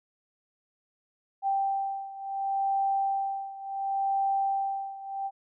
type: beating tone pair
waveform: sine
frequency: 784 / 784.7 Hz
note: G5 / G5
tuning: 0 / +2 cents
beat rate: 0.7 Hz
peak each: -28 / -31 dBFS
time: 1.42-5.31 s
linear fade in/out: 50 ms
effects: none